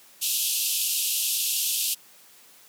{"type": "band-pass noise", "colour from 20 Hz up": "white", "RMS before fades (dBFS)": -26, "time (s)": [0.21, 1.95], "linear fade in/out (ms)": 20, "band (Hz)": [2600, 15000], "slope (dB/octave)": 96, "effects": ["white hiss -53 dBFS RMS until 2.68 s", "high-pass 150 Hz 12 dB/octave"]}